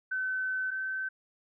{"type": "tone pair in turn", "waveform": "sine", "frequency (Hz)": [1522, 1537], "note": ["F#6", "G6"], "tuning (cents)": [48, -35], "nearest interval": "unison", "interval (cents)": 17, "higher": "second", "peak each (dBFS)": [-29, -31], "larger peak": "first", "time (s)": [[0.11, 0.71], [0.71, 1.09]], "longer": "first", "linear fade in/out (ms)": 10, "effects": []}